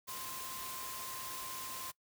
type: tone in noise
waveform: sine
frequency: 1046.5 Hz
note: C6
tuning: in tune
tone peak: -47 dBFS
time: 0.07-1.92 s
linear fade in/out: 20 ms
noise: white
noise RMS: -44 dBFS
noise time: 0.07-1.92 s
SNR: -6 dB
effects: noise-tail reverb RT60 0.1 s tail -22 dB re dry